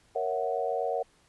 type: chord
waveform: sine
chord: F# dominant seventh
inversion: first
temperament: equal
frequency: 466.2 / 554.4 / 659.3 / 740 Hz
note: A#4 / C#5 / E5 / F#5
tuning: 0 / 0 / 0 / 0 cents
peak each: -32 / -33 / -34 / -32 dBFS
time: 0.15-1.03 s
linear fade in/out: 10 ms
effects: pink hiss -64 dBFS RMS until 1.28 s + resampled to 24000 Hz